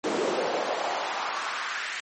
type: noise with high-pass filter sweep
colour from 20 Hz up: brown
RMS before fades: -29 dBFS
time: 0.04-2 s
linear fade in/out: 0 ms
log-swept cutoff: 340 to 1900 Hz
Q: 2
effects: high-pass 200 Hz 12 dB/octave + MP3 32 kbps